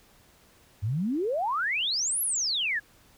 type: exponential two-way sweep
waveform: sine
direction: up then down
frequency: 94.3 to 11750 to 1620 Hz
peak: -25 dBFS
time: 0.82-2.8 s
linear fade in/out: 20 ms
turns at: 2.22 s
effects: pink hiss -59 dBFS RMS until 3.17 s